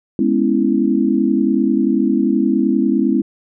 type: chord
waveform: sine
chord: C# minor seventh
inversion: second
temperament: equal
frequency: 207.7 / 246.9 / 277.2 / 329.6 Hz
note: G#3 / B3 / C#4 / E4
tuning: 0 / 0 / 0 / 0 cents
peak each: -18 dBFS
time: 0.19-3.22 s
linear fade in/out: 2 ms
effects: none